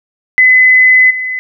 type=tone with level steps; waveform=sine; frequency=2021 Hz; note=B6; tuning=39 cents sharp; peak=-3 / -15 dBFS; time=0.38-1.39 s; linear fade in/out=0 ms; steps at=1.1 s; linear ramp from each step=10 ms; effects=none